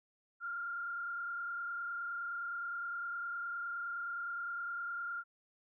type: tone with frequency modulation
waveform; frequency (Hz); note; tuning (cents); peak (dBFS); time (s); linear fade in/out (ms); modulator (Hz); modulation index
sine; 1396.9; F6; 0; -37; 0.4-5.24; 50; 29.7; 0.89
effects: none